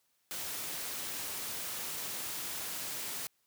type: noise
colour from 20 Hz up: white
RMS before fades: -39 dBFS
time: 0.31-3.27 s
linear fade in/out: 0 ms
effects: white hiss -75 dBFS RMS until 3.46 s + high-pass 80 Hz 12 dB/octave